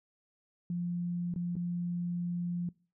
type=tone with dropouts; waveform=sine; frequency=174.61 Hz; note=F3; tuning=in tune; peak=-31 dBFS; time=0.7-2.69 s; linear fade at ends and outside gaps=2 ms; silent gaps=1.34-1.36 / 1.555-1.565 s; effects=noise-tail reverb RT60 0.4 s tail -24 dB re dry